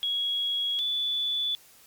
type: tone pair in turn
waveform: sine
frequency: 3324 / 3465 Hz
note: G#7 / A7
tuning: +1 / -27 cents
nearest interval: minor second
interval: 72 cents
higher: second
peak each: -25 dBFS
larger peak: neither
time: 0.03-0.79 / 0.79-1.55 s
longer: neither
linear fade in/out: 0 ms
effects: white hiss -55 dBFS RMS until 1.86 s + MP3 96 kbps